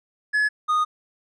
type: tone pair in turn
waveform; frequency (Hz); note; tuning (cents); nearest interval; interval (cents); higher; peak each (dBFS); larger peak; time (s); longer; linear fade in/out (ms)
triangle; 1702 / 1235.3; G#6 / D#6; +42 / -13; tritone; 555; first; -16; neither; 0.33-0.49 / 0.68-0.85; second; 20
effects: resampled to 24000 Hz